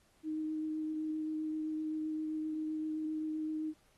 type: tone with vibrato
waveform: sine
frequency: 311.3 Hz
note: D#4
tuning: 1 cent sharp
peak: -34 dBFS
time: 0.23-3.74 s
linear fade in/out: 50 ms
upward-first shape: triangle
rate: 7.7 Hz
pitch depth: 12 cents each way
effects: pink hiss -70 dBFS RMS until 3.97 s + AAC 32 kbps